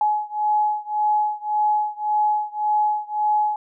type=beating tone pair; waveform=sine; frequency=844 / 845.8 Hz; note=G#5 / G#5; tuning=+28 / +31 cents; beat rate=1.8 Hz; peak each=-21 / -22 dBFS; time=0.01-3.56 s; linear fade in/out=2 ms; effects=none